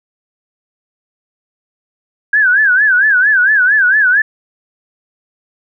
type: tone with vibrato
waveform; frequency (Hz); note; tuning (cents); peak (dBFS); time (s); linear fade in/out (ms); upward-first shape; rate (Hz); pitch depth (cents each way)
sine; 1594; G6; +28; -7; 2.33-4.22; 5; sine; 4.4; 160
effects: none